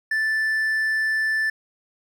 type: tone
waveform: triangle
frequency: 1760 Hz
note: A6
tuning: in tune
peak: -18 dBFS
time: 0.11-1.5 s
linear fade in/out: 5 ms
effects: none